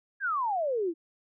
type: exponential sweep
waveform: sine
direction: down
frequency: 1666 to 314.6 Hz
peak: -26 dBFS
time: 0.2-0.94 s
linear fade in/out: 50 ms
effects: none